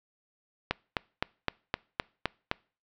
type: click train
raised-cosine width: 0.3 ms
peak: -10 dBFS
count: 8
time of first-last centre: 0.71-2.514 s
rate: 3.88 Hz
effects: noise-tail reverb RT60 0.4 s tail -25 dB re dry + low-pass 5000 Hz 12 dB/octave